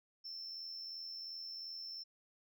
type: tone with amplitude modulation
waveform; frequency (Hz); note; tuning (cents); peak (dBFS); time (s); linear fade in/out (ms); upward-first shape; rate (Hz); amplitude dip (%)
sine; 5350; E8; +25; -40; 0.24-2.04; 20; sine; 82.8; 45
effects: tanh soft clip ceiling -41 dBFS